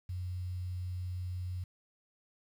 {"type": "tone with quantisation", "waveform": "sine", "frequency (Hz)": 90.6, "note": "F#2", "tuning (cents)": -36, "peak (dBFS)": -35, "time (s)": [0.09, 1.64], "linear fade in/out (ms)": 5, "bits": 10, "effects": []}